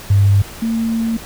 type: tone pair in turn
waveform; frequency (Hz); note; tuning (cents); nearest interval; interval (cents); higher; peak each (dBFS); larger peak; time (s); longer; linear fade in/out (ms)
sine; 99.7 / 227; G2 / A#3; +30 / -46; octave + major second; 1424; second; -8 / -15; first; 0.1-0.42 / 0.62-1.17; second; 5
effects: added 60 Hz sine -43 dBFS peak until 1.25 s + pink hiss -34 dBFS RMS until 1.25 s